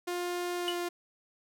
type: tone with pitch glide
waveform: sawtooth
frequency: 353.3 to 350 Hz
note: F4 to F4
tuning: +20 to +4 cents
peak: -28 dBFS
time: 0.07-0.89 s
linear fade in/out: 10 ms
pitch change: -16 cents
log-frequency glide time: 0.57-0.74 s
type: tone with exponential decay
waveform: triangle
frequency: 2945 Hz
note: F#7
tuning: 9 cents flat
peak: -25 dBFS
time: 0.68-0.8 s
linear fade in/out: 0 ms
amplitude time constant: 24 ms
effects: none